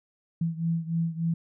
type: beating tone pair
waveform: sine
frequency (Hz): 164.81 / 168.21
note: E3 / E3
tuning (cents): 0 / +35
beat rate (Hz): 3.4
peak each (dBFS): -27 / -30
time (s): 0.41-1.34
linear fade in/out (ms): 5
effects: none